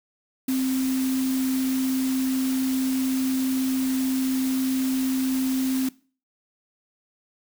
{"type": "tone in noise", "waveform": "sine", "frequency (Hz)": 261.6, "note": "C4", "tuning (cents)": 0, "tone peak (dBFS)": -21, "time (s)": [0.48, 5.89], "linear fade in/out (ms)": 5, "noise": "white", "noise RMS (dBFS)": -35, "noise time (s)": [0.48, 5.89], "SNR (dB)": 11, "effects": ["noise-tail reverb RT60 0.4 s tail -21 dB re dry"]}